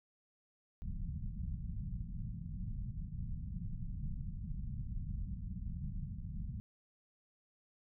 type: low-pass noise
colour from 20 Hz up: pink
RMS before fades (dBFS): -41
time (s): 0.82-6.6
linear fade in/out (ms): 0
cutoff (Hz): 200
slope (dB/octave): 48
effects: none